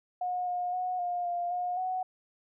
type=tone with pitch steps; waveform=sine; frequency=723 / 716 / 731 / 709 / 700 / 717 / 742 Hz; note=F#5 / F5 / F#5 / F5 / F5 / F5 / F#5; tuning=-40 / +43 / -21 / +26 / +4 / +45 / +5 cents; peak=-29 dBFS; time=0.21-2.03 s; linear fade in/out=5 ms; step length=260 ms; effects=none